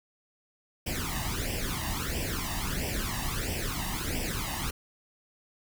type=noise with flanger; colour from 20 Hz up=pink; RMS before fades=-32 dBFS; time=0.86-4.71 s; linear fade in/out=10 ms; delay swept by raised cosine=0.37 to 1.08 ms; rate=1.5 Hz; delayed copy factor=+0.8; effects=none